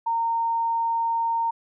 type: tone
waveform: sine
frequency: 920 Hz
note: A#5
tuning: 23 cents flat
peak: -21 dBFS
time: 0.06-1.51 s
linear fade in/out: 10 ms
effects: none